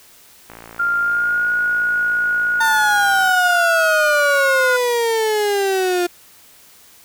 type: click train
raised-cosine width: 0.5 ms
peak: -21 dBFS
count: 160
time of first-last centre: 0.5-3.294 s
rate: 56.9 Hz
type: tone with pitch glide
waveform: sine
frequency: 1396.9 to 1447 Hz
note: F6 to F#6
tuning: 0 to -39 cents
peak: -15 dBFS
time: 0.79-4.77 s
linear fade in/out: 10 ms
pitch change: +61 cents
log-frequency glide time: 1-1.51 s
type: exponential sweep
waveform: 35% pulse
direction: down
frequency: 907 to 349.2 Hz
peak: -14 dBFS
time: 2.6-6.07 s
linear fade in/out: 10 ms
effects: white hiss -47 dBFS RMS until 7.04 s